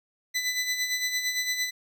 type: tone with tremolo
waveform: 20% pulse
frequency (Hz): 2000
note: B6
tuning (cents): +21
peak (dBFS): -19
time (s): 0.34-1.71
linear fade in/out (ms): 20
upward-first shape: sine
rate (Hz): 8.8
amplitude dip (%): 55
effects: none